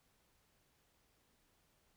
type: silence
effects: pink hiss -75 dBFS RMS until 1.96 s